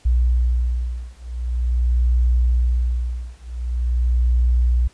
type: beating tone pair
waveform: sine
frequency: 60.3 / 60.75 Hz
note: B1 / B1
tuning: -41 / -28 cents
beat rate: 0.45 Hz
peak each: -19 dBFS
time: 0.05-4.88 s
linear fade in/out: 10 ms
effects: pink hiss -53 dBFS RMS until 4.93 s + resampled to 22050 Hz